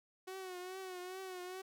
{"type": "tone with vibrato", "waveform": "sawtooth", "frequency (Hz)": 370, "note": "F#4", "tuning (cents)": 0, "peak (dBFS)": -40, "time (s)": [0.27, 1.62], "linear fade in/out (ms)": 10, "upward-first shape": "triangle", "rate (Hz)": 2.4, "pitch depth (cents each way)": 65, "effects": []}